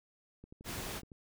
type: click train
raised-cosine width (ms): 3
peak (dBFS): -38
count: 9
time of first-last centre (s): 0.44-1.118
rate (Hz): 11.8
type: noise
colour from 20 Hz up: pink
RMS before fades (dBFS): -41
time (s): 0.64-1.02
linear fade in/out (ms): 50
effects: none